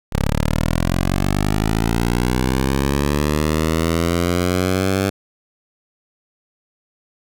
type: linear sweep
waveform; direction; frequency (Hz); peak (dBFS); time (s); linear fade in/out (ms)
10% pulse; up; 33.67 to 98; -8; 0.12-5.1; 10
effects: none